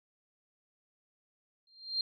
sine tone with exponential growth, 4186 Hz, C8, in tune, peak -26 dBFS, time 1.67-2.01 s, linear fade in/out 2 ms, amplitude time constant 72 ms, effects none

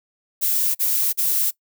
violet noise bursts, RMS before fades -20 dBFS, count 3, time 0.41-1.512 s, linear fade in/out 20 ms, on 340 ms, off 41 ms, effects noise-tail reverb RT60 0.1 s tail -22 dB re dry

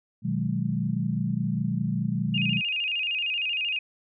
sine chord, G# minor seventh, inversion first, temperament equal with one note detuned, 123.47 / 155.56 / 185 / 210.1 Hz, B2 / D#3 / F#3 / G#3, 0 / 0 / 0 / +20 cents, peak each -30 / -30 / -29 / -30 dBFS, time 0.22-2.62 s, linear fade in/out 50 ms
sine tone with vibrato, 2665 Hz, E7, 18 cents sharp, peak -25 dBFS, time 2.34-3.79 s, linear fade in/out 5 ms, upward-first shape square, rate 13 Hz, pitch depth 96 cents each way
effects none

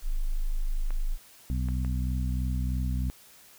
sine tone, 26.24 Hz, G#0, 19 cents sharp, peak -24 dBFS, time 0.02-1.18 s, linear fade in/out 50 ms
clicks, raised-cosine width 0.5 ms, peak -29 dBFS, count 3, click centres 0.906 / 1.686 / 1.848 s
harmonic tone, 63.1 Hz, B1, 38 cents sharp, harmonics 1 / 2 / 3 / 4, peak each -27 / -33 / -37 / -39 dBFS, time 1.5-3.1 s, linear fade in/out 0 ms
effects white hiss -54 dBFS RMS until 3.58 s

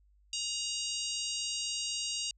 harmonic tone, 944 Hz, A#5, 22 cents sharp, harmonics 3 / 4 / 5 / 6 / 7 / 8 / 9, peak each -38 / -42 / -39 / -44 / -40 / -43 / -47 dBFS, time 0.33-2.31 s, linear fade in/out 2 ms, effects added 50 Hz sine -62 dBFS peak until 2.37 s

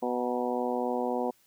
harmonic tone with a mistuned harmonic, 123.47 Hz, B2, in tune, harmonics 2 / 3 / 4 / 5 / 6 / 7 / 8, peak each -33 / -35 / -32 / -38 / -34 / -39 / -39 dBFS, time 0.02-1.31 s, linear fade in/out 10 ms, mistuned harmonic 8, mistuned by -41 cents, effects white hiss -65 dBFS RMS until 1.46 s

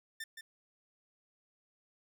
sawtooth tone with echo, 1792 Hz, A6, 31 cents sharp, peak -36 dBFS, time 0.2-0.24 s, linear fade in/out 5 ms, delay 170 ms, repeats 1, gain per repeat -6 dB, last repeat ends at 0.41 s, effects none

